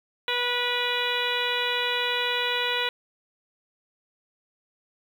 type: harmonic tone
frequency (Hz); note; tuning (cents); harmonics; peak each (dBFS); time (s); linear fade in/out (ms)
488.3; B4; -20; 1 / 2 / 3 / 4 / 5 / 6 / 7 / 8; -32 / -32 / -32 / -32 / -32 / -32 / -32 / -32; 0.28-2.89; 2
effects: 8-bit